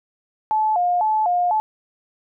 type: tone with vibrato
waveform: sine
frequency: 784 Hz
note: G5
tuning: in tune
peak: -16 dBFS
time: 0.51-1.6 s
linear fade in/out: 0 ms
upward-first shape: square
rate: 2 Hz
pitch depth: 170 cents each way
effects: none